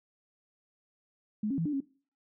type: tone with pitch steps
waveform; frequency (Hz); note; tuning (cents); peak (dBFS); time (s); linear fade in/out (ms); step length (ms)
sine; 212 / 274.3 / 164.5 / 295.8 / 274; G#3 / C#4 / E3 / D4 / C#4; +36 / -18 / -3 / +13 / -20; -28; 1.43-1.805; 5; 75
effects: noise-tail reverb RT60 0.4 s tail -20 dB re dry